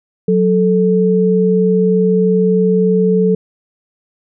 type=tone pair together; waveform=sine; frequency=183.9 / 438.4 Hz; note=F#3 / A4; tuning=-10 / -6 cents; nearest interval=octave + minor third; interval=1504 cents; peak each=-12 dBFS; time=0.28-3.35 s; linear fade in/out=5 ms; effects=none